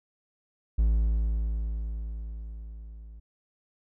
triangle tone with level ramp, 54.8 Hz, A1, 6 cents flat, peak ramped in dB -17 to -41 dBFS, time 0.78-3.2 s, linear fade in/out 10 ms, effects none

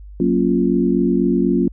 sine chord, Gb major seventh, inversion none, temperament equal, 185 / 233.1 / 277.2 / 349.2 Hz, Gb3 / Bb3 / Db4 / F4, 0 / 0 / 0 / 0 cents, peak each -19 dBFS, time 0.2-1.68 s, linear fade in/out 2 ms, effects added 50 Hz sine -34 dBFS peak until 1.72 s

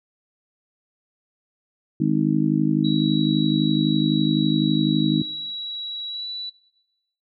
harmonic tone, 51.91 Hz, G#1, in tune, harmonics 3 / 4 / 5 / 6, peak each -23 / -23 / -23 / -23 dBFS, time 2-5.22 s, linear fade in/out 5 ms
sine tone with pitch glide, 3892 to 3951 Hz, B7 to B7, -26 to 0 cents, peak -28 dBFS, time 2.84-6.5 s, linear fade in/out 10 ms, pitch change +26 cents, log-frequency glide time 6.09-6.27 s
effects noise-tail reverb RT60 1.0 s tail -21 dB re dry

